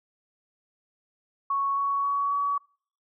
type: tone with pitch steps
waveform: sine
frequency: 1108.7 / 1117.1 / 1125.5 / 1134 Hz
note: C#6 / C#6 / C#6 / C#6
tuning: 0 / +13 / +26 / +39 cents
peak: -23 dBFS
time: 1.5-2.58 s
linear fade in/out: 5 ms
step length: 270 ms
effects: noise-tail reverb RT60 0.5 s tail -26 dB re dry